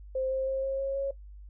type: tone with pitch steps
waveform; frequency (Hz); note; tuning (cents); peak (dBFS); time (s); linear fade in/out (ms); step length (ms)
sine; 523.3 / 528.5 / 533.7 / 538.9 / 544.3 / 549.6; C5 / C5 / C5 / C#5 / C#5 / C#5; 0 / +17 / +34 / -49 / -32 / -15; -27; 0.15-1.11; 5; 160
effects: noise-tail reverb RT60 0.1 s tail -18 dB re dry + added 50 Hz sine -44 dBFS peak until 1.49 s